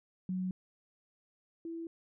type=tone pair in turn; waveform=sine; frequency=185 / 331.5 Hz; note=F#3 / E4; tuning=0 / +10 cents; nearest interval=minor seventh; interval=1010 cents; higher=second; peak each=-32 / -38 dBFS; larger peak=first; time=0.29-0.51 / 1.65-1.87 s; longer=neither; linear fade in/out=2 ms; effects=none